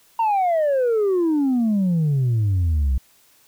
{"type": "exponential sweep", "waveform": "sine", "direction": "down", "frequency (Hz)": [932.3, 62.2], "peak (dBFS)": -14, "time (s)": [0.19, 2.98], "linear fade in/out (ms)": 5, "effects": ["tanh soft clip ceiling -15 dBFS", "white hiss -56 dBFS RMS until 3.47 s"]}